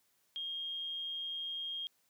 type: tone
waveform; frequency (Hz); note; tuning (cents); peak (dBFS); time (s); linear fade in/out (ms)
sine; 3234; G#7; -47; -37; 0.36-1.87; 0
effects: white hiss -74 dBFS RMS until 2.09 s + high-pass 80 Hz 12 dB/octave